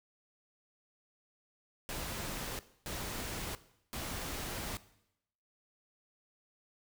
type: noise bursts at uneven times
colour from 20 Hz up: pink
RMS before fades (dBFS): -40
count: 3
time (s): 1.89-2.59 / 2.86-3.55 / 3.93-4.77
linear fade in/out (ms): 0
effects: noise-tail reverb RT60 0.8 s tail -17 dB re dry